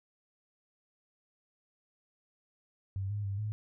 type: tone with pitch steps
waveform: sine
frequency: 97 / 103.3 / 98.9 / 106.4 Hz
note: G2 / G#2 / G2 / G#2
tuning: -18 / -9 / +16 / +42 cents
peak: -32 dBFS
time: 2.96-3.52 s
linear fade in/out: 0 ms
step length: 140 ms
effects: none